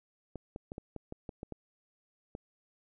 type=clicks; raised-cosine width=2 ms; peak=-27 dBFS; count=10; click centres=0.357 / 0.561 / 0.719 / 0.781 / 0.963 / 1.124 / 1.292 / 1.431 / 1.523 / 2.351 s; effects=none